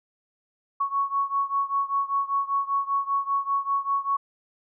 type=beating tone pair; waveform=sine; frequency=1108.7 / 1113.8 Hz; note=C#6 / C#6; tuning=0 / +8 cents; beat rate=5.1 Hz; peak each=-25 / -27 dBFS; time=0.8-4.17 s; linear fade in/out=10 ms; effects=none